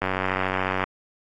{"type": "click train", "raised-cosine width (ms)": 0.5, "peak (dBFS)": -9, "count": 78, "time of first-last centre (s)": [0.02, 0.839], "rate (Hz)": 94, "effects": ["AAC 48 kbps"]}